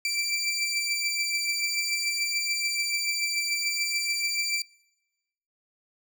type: beating tone pair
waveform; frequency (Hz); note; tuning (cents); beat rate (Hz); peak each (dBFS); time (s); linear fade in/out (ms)
20% pulse; 2333 / 2339.9; D7 / D7; -12 / -7; 6.9; -28 / -22; 0.05-4.62; 2
effects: noise-tail reverb RT60 1.0 s tail -24 dB re dry